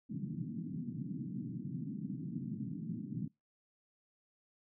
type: band-pass noise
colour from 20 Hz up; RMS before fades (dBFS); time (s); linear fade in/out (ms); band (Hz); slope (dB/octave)
pink; -41; 0.09-3.28; 10; 130 to 280; 48
effects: noise-tail reverb RT60 0.2 s tail -25 dB re dry